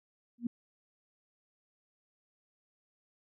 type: tone with exponential growth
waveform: sine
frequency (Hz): 237.6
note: A#3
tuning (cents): +33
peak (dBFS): -26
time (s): 0.38-0.47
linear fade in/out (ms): 5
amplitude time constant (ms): 19
effects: none